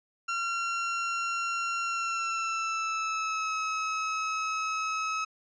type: tone with pitch glide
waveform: 30% pulse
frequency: 1371 to 1286.6 Hz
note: F6 to E6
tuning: -32 to -42 cents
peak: -26 dBFS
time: 0.28-5.25 s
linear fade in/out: 10 ms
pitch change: -110 cents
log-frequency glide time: 1.83-3.54 s
effects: resampled to 16000 Hz